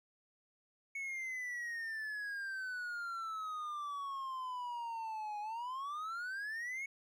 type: exponential two-way sweep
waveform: triangle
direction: down then up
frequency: 2217 to 827 to 2217 Hz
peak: -37 dBFS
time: 0.95-6.86 s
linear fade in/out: 5 ms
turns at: 5.4 s
effects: none